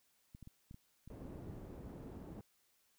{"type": "clicks", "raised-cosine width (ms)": 5, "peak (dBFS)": -40, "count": 11, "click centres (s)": [0.349, 0.427, 0.474, 0.711, 0.744, 1.076, 1.254, 1.357, 1.498, 1.583, 1.641]}
{"type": "low-pass noise", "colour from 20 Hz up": "white", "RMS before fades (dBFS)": -50, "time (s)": [1.1, 2.41], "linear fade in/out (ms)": 2, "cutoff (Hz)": 310, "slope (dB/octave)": 12}
{"effects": ["white hiss -75 dBFS RMS until 2.98 s"]}